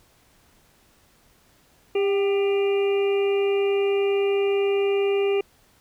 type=harmonic tone with a mistuned harmonic; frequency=398.9 Hz; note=G4; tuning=30 cents sharp; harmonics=1 / 2 / 3 / 5 / 6 / 7; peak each=-19 / -35 / -40 / -44 / -35 / -36 dBFS; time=1.95-5.41 s; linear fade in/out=5 ms; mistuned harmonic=2; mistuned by=-46 cents; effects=pink hiss -59 dBFS RMS until 5.8 s